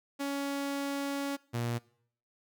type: tone pair in turn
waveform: sawtooth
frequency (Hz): 280 / 118.68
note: C#4 / A#2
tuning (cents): +18 / +31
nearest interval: octave + minor third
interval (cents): 1487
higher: first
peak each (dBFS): -28 / -27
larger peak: second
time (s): 0.19-1.37 / 1.53-1.79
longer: first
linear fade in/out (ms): 20
effects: noise-tail reverb RT60 0.6 s tail -22 dB re dry